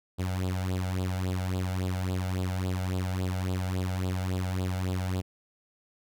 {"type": "tone with flanger", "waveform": "sawtooth", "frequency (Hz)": 92.5, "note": "F#2", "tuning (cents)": 0, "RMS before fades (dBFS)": -30, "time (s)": [0.18, 5.22], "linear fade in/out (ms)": 20, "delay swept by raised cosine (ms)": [0.24, 1.44], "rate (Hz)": 3.6, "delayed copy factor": 0.75, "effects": []}